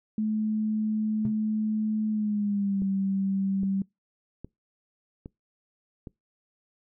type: tone with pitch glide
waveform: sine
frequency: 215.6 to 194.31 Hz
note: A3 to G3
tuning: -35 to -15 cents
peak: -24 dBFS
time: 0.18-3.82 s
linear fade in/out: 2 ms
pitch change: -180 cents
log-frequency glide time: 2.1-2.84 s
type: tone with exponential decay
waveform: triangle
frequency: 132.2 Hz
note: C3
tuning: 18 cents sharp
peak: -24 dBFS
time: 1.25-1.37 s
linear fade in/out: 2 ms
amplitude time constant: 26 ms
type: click train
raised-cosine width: 3 ms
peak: -26 dBFS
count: 5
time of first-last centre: 2.82-6.072 s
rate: 1.23 Hz
effects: noise-tail reverb RT60 0.2 s tail -25 dB re dry